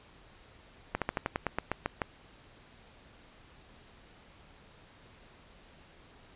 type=slowing click train; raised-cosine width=0.5 ms; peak=-14 dBFS; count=11; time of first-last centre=0.95-2.018 s; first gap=67 ms; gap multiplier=1.1; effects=pink hiss -57 dBFS RMS until 6.35 s + resampled to 8000 Hz